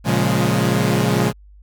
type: chord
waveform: sawtooth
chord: Bb minor seventh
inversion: none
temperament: equal with one note detuned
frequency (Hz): 116.54 / 138.59 / 176.75 / 207.7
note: Bb2 / Db3 / F3 / Ab3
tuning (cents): 0 / 0 / +21 / 0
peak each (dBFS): -17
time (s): 0.04-1.33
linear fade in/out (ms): 50
effects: added 50 Hz sine -42 dBFS peak until 1.62 s